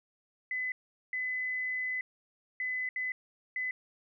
sine tone bursts at uneven times, 2014 Hz, B6, 33 cents sharp, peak -31 dBFS, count 5, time 0.51-0.72 / 1.13-2.01 / 2.6-2.89 / 2.96-3.12 / 3.56-3.71 s, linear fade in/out 2 ms, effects none

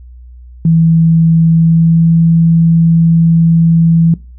sine tone with pitch glide, 163.8 to 165.42 Hz, E3 to E3, -11 to +6 cents, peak -5 dBFS, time 0.65-4.14 s, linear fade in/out 2 ms, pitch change +17 cents, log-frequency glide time 1.5-2.13 s, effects noise-tail reverb RT60 0.3 s tail -20 dB re dry + added 61 Hz sine -31 dBFS peak until 4.38 s

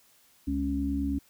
harmonic tone, 69.3 Hz, C#2, in tune, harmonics 1 / 3 / 4, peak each -32 / -36 / -28 dBFS, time 0.47-1.19 s, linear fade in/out 10 ms, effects white hiss -62 dBFS RMS until 1.29 s

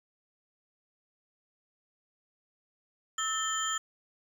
sine tone cluster, 1301 / 1789 / 3149 / 7070 Hz, E6 / A6 / G7 / A8, -23 / +28 / +7 / +7 cents, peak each -33 / -37 / -36 / -34 dBFS, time 3.18-3.78 s, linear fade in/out 5 ms, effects 9-bit

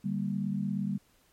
sine chord, G minor, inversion second, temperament equal, 146.83 / 196 / 233.1 Hz, D3 / G3 / Bb3, 0 / 0 / 0 cents, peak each -36 / -30 / -36 dBFS, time 0.04-0.98 s, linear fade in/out 10 ms, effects pink hiss -66 dBFS RMS until 1.32 s + MP3 64 kbps

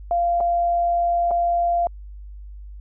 sine tone with dropouts, 692 Hz, F5, 16 cents flat, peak -17 dBFS, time 0.11-1.87 s, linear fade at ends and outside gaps 1 ms, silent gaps 0.404-0.408 / 1.309-1.313 s, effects added 50 Hz sine -35 dBFS peak until 2.8 s

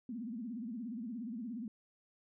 sine tone with vibrato, 232.3 Hz, A#3, 6 cents flat, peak -39 dBFS, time 0.09-1.68 s, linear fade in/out 2 ms, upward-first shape sine, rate 17 Hz, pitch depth 180 cents each way, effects none

